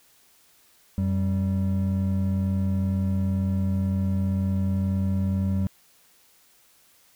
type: tone pair together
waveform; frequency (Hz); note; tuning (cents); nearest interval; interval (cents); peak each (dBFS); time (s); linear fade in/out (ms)
triangle; 91.2 / 193.25; F#2 / G3; -24 / -24; octave + minor second; 1300; -22 / -23; 0.98-5.67; 0
effects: white hiss -59 dBFS RMS until 7.15 s